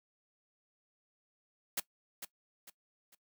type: noise with echo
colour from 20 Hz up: white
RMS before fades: -34 dBFS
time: 1.77-1.8 s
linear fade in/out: 5 ms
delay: 450 ms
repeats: 3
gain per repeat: -9 dB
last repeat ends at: 3.15 s
effects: noise-tail reverb RT60 0.1 s tail -18 dB re dry + high-pass 150 Hz 12 dB/octave